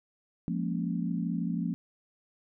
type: chord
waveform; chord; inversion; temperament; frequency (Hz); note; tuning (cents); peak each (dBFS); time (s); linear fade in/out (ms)
sine; Bb minor seventh; second; equal; 174.61 / 207.7 / 233.1 / 277.2; F3 / Ab3 / Bb3 / Db4; 0 / 0 / 0 / 0; -31 / -37 / -34 / -37; 0.48-1.74; 0
effects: none